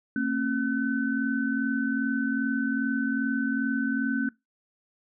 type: tone cluster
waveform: sine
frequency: 227.5 / 270 / 1514 Hz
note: A#3 / C#4 / F#6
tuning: -42 / -45 / +39 cents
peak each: -28 / -27 / -31 dBFS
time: 0.16-4.29 s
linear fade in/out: 2 ms
effects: noise-tail reverb RT60 0.2 s tail -22 dB re dry